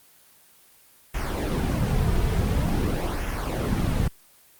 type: noise with flanger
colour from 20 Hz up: brown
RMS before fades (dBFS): -24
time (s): 1.14-4.08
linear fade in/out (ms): 5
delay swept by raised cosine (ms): 0.23 to 3.73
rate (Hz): 0.47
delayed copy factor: -0.6
effects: white hiss -55 dBFS RMS until 4.59 s + Opus 24 kbps